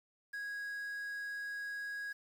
triangle tone with quantisation, 1653 Hz, G#6, 9 cents flat, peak -37 dBFS, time 0.33-2.13 s, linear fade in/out 10 ms, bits 10, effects none

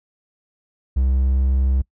triangle tone with pitch glide, 65.2 to 65.92 Hz, C2 to C2, -5 to +14 cents, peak -13 dBFS, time 0.96-1.82 s, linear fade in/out 10 ms, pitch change +19 cents, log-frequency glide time 1.06-1.37 s, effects noise-tail reverb RT60 0.1 s tail -24 dB re dry

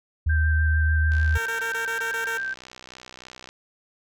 sine tone, 77.78 Hz, D#2, in tune, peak -18 dBFS, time 0.26-1.38 s, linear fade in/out 10 ms
sine tone with vibrato, 1568 Hz, G6, in tune, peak -26 dBFS, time 0.29-2.54 s, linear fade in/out 10 ms, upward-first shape square, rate 6.7 Hz, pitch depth 11 cents each way
click train, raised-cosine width 0.2 ms, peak -24 dBFS, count 151, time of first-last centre 1.12-3.49 s, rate 63.3 Hz
10% pulse tone bursts, 457.7 Hz, A#4, 32 cents flat, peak -21 dBFS, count 8, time 1.35-2.377 s, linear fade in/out 5 ms, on 110 ms, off 21 ms
effects none

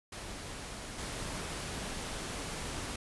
pink noise with level steps, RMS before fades -43 / -39 dBFS, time 0.12-2.96 s, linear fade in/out 5 ms, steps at 0.98 s, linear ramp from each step 5 ms, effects resampled to 24000 Hz

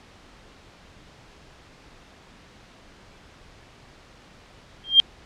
sine tone with exponential growth, 3195 Hz, G7, 32 cents sharp, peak -5 dBFS, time 4.84-5 s, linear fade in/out 0 ms, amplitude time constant 34 ms, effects pink hiss -50 dBFS RMS until 5.25 s + low-pass 5000 Hz 12 dB/octave

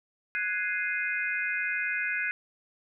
sine chord, Ab dominant seventh, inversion third, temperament equal, 1480 / 1661.2 / 2093 / 2489 Hz, Gb6 / Ab6 / C7 / Eb7, 0 / 0 / 0 / 0 cents, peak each -33 dBFS, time 0.35-2.31 s, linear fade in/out 0 ms, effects none

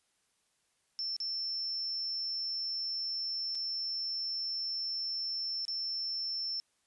sine tone with dropouts, 5360 Hz, E8, 28 cents sharp, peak -33 dBFS, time 0.99-6.6 s, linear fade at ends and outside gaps 0 ms, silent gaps 1.165-1.202 / 3.55-3.554 / 5.652-5.681 s, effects white hiss -75 dBFS RMS until 6.86 s + resampled to 24000 Hz

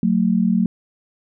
sine tone pair together, 185 / 224.9 Hz, F#3 / A3, 0 / +38 cents, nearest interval minor third, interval 338 cents, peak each -17 dBFS, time 0.03-0.66 s, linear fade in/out 2 ms, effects none

